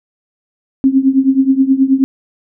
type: tone with tremolo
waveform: sine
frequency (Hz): 267.4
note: C4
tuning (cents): +38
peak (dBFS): -4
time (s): 0.84-2.04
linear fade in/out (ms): 0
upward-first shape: triangle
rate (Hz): 9.4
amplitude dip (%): 90
effects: none